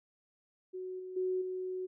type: tone with level steps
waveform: sine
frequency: 370.3 Hz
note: F#4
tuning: 1 cent sharp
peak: -38 / -41 / -30 / -35 dBFS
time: 0.73-1.87 s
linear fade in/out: 20 ms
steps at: 0.99 / 1.16 / 1.41 s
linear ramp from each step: 10 ms
effects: none